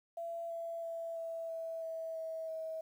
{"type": "tone with pitch steps", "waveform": "sine", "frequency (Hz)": [674, 669.3, 664.7, 660.1, 655.6, 651, 646.5, 642.1], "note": ["E5", "E5", "E5", "E5", "E5", "E5", "E5", "E5"], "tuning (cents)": [38, 26, 14, 2, -10, -22, -34, -46], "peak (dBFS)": -38, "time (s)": [0.17, 2.81], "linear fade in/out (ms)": 5, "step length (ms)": 330, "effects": ["11-bit"]}